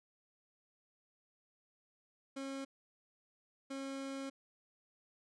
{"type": "tone bursts at uneven times", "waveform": "30% pulse", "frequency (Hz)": 271.6, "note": "C#4", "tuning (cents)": -35, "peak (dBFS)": -38, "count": 2, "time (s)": [[2.36, 2.65], [3.7, 4.3]], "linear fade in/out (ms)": 10, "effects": ["resampled to 22050 Hz"]}